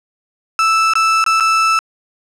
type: tone with dropouts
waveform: 35% pulse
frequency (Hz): 1318.5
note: E6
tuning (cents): 0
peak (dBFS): -9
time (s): 0.59-1.79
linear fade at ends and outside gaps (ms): 1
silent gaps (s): 0.936-0.954 / 1.241-1.263 / 1.4-1.406
effects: low-pass 7000 Hz 12 dB/octave + 8-bit